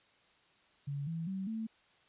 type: tone with pitch steps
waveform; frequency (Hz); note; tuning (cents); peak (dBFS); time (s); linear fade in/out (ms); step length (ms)
sine; 141.6 / 164.55 / 191.21 / 222.2; C#3 / E3 / G3 / A3; +37 / -3 / -43 / +17; -35; 0.87-1.67; 10; 200
effects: white hiss -67 dBFS RMS until 2.08 s + resampled to 8000 Hz

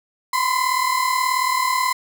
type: tone pair together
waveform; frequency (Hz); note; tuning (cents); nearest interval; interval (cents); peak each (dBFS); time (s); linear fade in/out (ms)
35% pulse; 1005 / 1043.5; B5 / C6; +30 / -5; minor second; 65; -19; 0.33-1.93; 5
effects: none

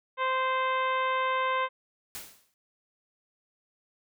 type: harmonic tone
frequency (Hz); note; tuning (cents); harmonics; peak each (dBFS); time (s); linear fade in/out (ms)
520; C5; -11; 1 / 2 / 3 / 4 / 5 / 6 / 7; -32 / -27 / -35 / -35 / -41 / -43 / -45; 0.17-1.69; 50
type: noise with exponential decay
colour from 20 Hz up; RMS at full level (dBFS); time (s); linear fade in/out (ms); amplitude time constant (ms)
white; -37; 2.15-2.54; 0; 83
effects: none

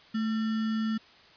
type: tone with sample-and-hold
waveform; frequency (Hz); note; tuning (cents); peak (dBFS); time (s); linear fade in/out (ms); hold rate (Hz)
sine; 220; A3; 0; -26; 0.14-0.98; 10; 1575
effects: white hiss -55 dBFS RMS until 1.36 s + resampled to 11025 Hz

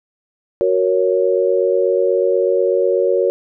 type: chord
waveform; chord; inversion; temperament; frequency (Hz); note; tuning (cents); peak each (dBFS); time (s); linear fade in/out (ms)
sine; F# major; none; equal; 370 / 466.2 / 554.4; F#4 / A#4 / C#5; 0 / 0 / 0; -17; 0.61-3.3; 0
effects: none

